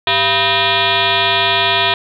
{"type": "tone with frequency modulation", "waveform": "sine", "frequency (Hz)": 2138, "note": "C7", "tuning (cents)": 37, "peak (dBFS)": -11, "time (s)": [0.07, 1.94], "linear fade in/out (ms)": 2, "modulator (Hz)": 291, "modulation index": 5.7, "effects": ["8-bit"]}